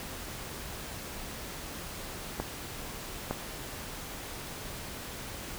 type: clicks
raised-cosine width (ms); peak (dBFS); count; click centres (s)
1; -16; 2; 2.4 / 3.31
effects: pink hiss -41 dBFS RMS until 5.58 s